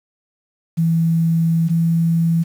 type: tone pair in turn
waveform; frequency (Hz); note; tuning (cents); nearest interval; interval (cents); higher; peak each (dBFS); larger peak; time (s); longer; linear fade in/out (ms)
sine; 164.81 / 166.05; E3 / E3; 0 / +13; unison; 13; second; -13; neither; 0.77-1.69 / 1.69-2.44; first; 20
effects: 7-bit